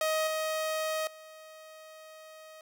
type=tone with level steps; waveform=sawtooth; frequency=629 Hz; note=D#5; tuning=19 cents sharp; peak=-23 / -26 / -44 dBFS; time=0.01-2.61 s; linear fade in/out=2 ms; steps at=0.27 / 1.07 s; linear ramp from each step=2 ms; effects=none